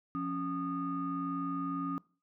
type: tone cluster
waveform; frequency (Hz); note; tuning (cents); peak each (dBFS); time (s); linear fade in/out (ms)
sine; 174.9 / 276.7 / 1230; F3 / C#4 / D#6; +3 / -3 / -20; -39 / -34 / -37; 0.15-1.98; 0
effects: noise-tail reverb RT60 0.4 s tail -23 dB re dry + tanh soft clip ceiling -25 dBFS